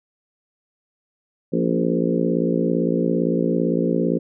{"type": "harmonic tone with a mistuned harmonic", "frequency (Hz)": 57.7, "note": "A#1", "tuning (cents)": -17, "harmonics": [3, 4, 5, 6, 7, 8, 9], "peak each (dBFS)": [-23, -24, -25, -26, -26, -27, -28], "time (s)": [1.52, 4.19], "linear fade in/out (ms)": 20, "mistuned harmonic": 5, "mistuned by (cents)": -35, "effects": []}